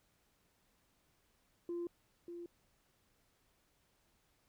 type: tone with echo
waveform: sine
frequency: 345.4 Hz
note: F4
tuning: 19 cents flat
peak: -36 dBFS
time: 1.69-1.87 s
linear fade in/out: 2 ms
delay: 590 ms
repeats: 1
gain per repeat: -8 dB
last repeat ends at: 2.46 s
effects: tanh soft clip ceiling -35 dBFS + pink hiss -75 dBFS RMS until 4.48 s